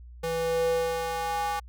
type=tone with high-pass filter sweep; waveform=square; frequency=164.81 Hz; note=E3; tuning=in tune; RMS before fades=-28 dBFS; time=0.23-1.6 s; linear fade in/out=10 ms; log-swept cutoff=360 to 920 Hz; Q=4.2; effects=added 60 Hz sine -43 dBFS peak until 1.68 s